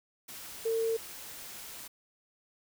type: tone in noise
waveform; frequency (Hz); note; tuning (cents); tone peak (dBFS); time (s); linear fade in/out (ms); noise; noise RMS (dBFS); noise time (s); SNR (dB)
sine; 452.3; A4; +48; -27; 0.65-0.97; 10; white; -45; 0.28-1.88; +15
effects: none